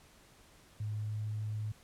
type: tone with pitch glide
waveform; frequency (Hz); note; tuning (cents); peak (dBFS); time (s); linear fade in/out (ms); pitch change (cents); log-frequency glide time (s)
sine; 106.2 to 107.06; G#2 to A2; +39 to -47; -34; 0.8-1.72; 5; +14; 0.97-1.25
effects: pink hiss -61 dBFS RMS until 1.83 s + low-pass 12000 Hz 12 dB/octave

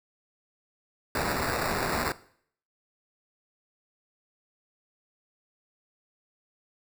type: noise with sample-and-hold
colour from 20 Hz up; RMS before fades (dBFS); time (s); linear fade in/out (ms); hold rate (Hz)
white; -29; 1.15-2.12; 2; 3150
effects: noise-tail reverb RT60 0.6 s tail -18 dB re dry

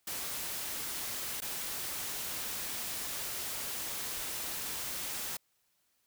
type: noise with dropouts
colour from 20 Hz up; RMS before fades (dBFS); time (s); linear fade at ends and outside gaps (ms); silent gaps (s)
white; -38; 0.07-5.37; 5; 1.405-1.419
effects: white hiss -75 dBFS RMS until 6.06 s

